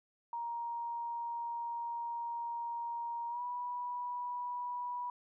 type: tone with pitch glide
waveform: sine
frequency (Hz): 939 to 977.2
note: A#5 to B5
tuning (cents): +12 to -19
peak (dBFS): -36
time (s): 0.33-5.1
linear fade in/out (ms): 2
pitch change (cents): +69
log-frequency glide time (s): 3.29-3.42
effects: none